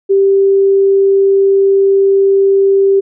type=tone; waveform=sine; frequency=392 Hz; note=G4; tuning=in tune; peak=-6 dBFS; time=0.09-3.01 s; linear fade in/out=20 ms; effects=none